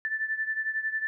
sine beating tone pair, 1758 / 1769 Hz, A6 / A6, -2 / +9 cents, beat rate 11 Hz, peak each -29 / -33 dBFS, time 0.05-1.07 s, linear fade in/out 0 ms, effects none

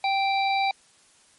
harmonic tone, 783 Hz, G5, 2 cents flat, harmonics 1 / 3 / 5 / 6, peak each -22 / -28 / -32 / -39 dBFS, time 0.04-0.71 s, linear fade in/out 2 ms, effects white hiss -58 dBFS RMS until 1.38 s + MP3 48 kbps

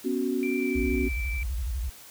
sine chord, B suspended second, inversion none, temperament just, 246.9 / 277.8 / 370.4 Hz, B3 / C#4 / F#4, 0 / +4 / +2 cents, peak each -29 dBFS, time 0.04-1.09 s, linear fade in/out 20 ms
sine tone with pitch glide, 2349 to 2329 Hz, D7 to D7, 0 to -15 cents, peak -33 dBFS, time 0.43-1.43 s, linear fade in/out 0 ms, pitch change -15 cents, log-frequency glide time 0.58-0.69 s
sine tone with vibrato, 60.3 Hz, B1, 41 cents flat, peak -27 dBFS, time 0.75-1.9 s, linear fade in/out 10 ms, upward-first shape square, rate 12 Hz, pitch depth 240 cents each way
effects white hiss -48 dBFS RMS until 2.1 s

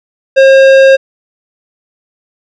triangle tone with tanh clipping, 537 Hz, C5, 45 cents sharp, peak -3 dBFS, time 0.36-0.97 s, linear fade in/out 20 ms, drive 18 dB, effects none

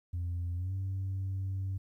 sine tone with pitch glide, 87.31 to 95.76 Hz, F2 to G2, 0 to -40 cents, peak -30 dBFS, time 0.13-1.78 s, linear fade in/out 10 ms, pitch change +160 cents, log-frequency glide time 0.55-0.73 s, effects tanh soft clip ceiling -30 dBFS + 12-bit

